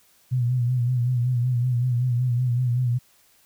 sine tone with vibrato, 123.47 Hz, B2, in tune, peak -19 dBFS, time 0.31-2.99 s, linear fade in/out 20 ms, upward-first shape sine, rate 5.3 Hz, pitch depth 63 cents each way, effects white hiss -59 dBFS RMS until 3.45 s

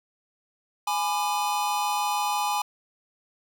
square chord, G# diminished, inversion none, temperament just, 830.6 / 996.7 / 1196.1 Hz, G#5 / B5 / D6, 0 / +16 / +31 cents, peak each -27 / -30 / -33 dBFS, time 0.87-2.62 s, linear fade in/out 5 ms, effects none

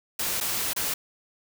white noise with dropouts, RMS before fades -28 dBFS, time 0.19-0.94 s, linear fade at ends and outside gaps 5 ms, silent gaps 0.403-0.409 / 0.734-0.762 s, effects none

